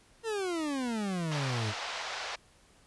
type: exponential sweep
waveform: 40% pulse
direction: down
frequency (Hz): 466.2 to 100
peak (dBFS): -30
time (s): 0.23-1.74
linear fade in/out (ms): 50
type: band-pass noise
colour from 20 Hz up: pink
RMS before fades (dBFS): -38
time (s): 1.31-2.36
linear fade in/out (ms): 10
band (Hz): 610 to 5600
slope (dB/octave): 24
effects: pink hiss -62 dBFS RMS until 2.86 s + resampled to 24000 Hz